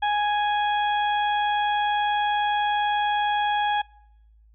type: harmonic tone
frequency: 830.6 Hz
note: G#5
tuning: in tune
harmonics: 1 / 2 / 3 / 4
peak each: -21 / -29 / -37 / -33 dBFS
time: 0.02-3.82 s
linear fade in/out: 10 ms
effects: noise-tail reverb RT60 0.9 s tail -26 dB re dry + added 54 Hz sine -52 dBFS peak until 4.54 s